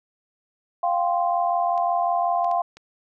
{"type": "chord", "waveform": "sine", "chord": "F suspended second", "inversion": "none", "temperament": "equal", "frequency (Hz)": [698.5, 784, 1046.5], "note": ["F5", "G5", "C6"], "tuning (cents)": [0, 0, 0], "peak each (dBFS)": [-21, -26, -27], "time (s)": [0.83, 2.62], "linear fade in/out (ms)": 5}
{"type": "clicks", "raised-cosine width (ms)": 0.2, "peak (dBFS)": -27, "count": 4, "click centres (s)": [1.778, 2.445, 2.514, 2.77]}
{"effects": []}